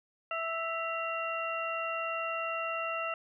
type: harmonic tone with a mistuned harmonic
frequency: 659.3 Hz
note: E5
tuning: in tune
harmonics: 1 / 2 / 3 / 4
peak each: -37 / -35 / -44 / -37 dBFS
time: 0.31-3.14 s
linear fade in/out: 2 ms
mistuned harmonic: 4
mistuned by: +76 cents
effects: none